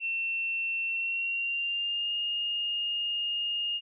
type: tone with pitch glide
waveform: sine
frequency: 2700 to 2839 Hz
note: E7 to F7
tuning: +41 to +28 cents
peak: -28 dBFS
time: 0-3.81 s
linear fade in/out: 50 ms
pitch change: +87 cents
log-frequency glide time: 0.87-2.14 s
effects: none